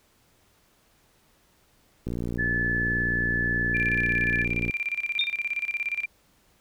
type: click train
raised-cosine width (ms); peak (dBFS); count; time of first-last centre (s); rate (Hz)
3; -18; 156; 2.07-4.697; 59
type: tone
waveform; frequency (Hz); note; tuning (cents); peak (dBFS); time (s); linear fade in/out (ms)
sine; 1732; A6; -28; -24; 2.38-4.45; 20
type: tone with tremolo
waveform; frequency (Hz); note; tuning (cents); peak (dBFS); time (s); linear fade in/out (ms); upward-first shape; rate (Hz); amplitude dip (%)
sine; 2373; D7; +17; -24; 3.74-6.06; 10; square; 17; 80
type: tone with exponential decay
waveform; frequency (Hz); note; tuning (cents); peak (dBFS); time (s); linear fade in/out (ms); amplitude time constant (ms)
sine; 3658; A#7; -33; -18; 5.19-5.36; 2; 35
effects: pink hiss -63 dBFS RMS until 6.6 s